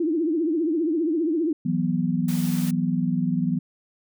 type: tone with vibrato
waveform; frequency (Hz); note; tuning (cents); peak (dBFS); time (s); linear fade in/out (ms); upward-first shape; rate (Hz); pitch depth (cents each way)
sine; 322.6; E4; -37; -20; 0-1.53; 5; triangle; 15; 170
type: chord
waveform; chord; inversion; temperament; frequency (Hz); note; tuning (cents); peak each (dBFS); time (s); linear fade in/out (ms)
sine; E suspended second; none; equal with one note detuned; 164.81 / 185 / 245.9; E3 / F#3 / B3; 0 / 0 / -7; -25; 1.65-3.59; 10
type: noise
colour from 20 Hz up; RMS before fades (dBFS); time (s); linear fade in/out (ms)
white; -37; 2.28-2.71; 5
effects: none